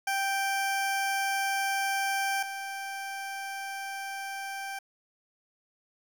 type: tone pair in turn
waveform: 20% pulse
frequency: 784 / 784 Hz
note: G5 / G5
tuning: 0 / 0 cents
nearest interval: unison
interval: 0 cents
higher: neither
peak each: -22 / -30 dBFS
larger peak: first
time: 0.07-2.43 / 2.43-4.79 s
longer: neither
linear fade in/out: 5 ms
effects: 9-bit